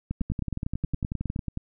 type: two click trains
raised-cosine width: 5 ms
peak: -16 / -17 dBFS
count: 13 / 16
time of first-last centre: 0.11-1.361 / 0.21-1.574 s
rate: 9.59 / 11 Hz
effects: none